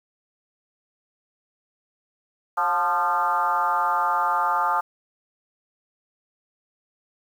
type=tone with frequency modulation; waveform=sine; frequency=1046.5 Hz; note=C6; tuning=in tune; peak=-19 dBFS; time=2.57-4.81 s; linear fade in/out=10 ms; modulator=167 Hz; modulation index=1.9; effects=8-bit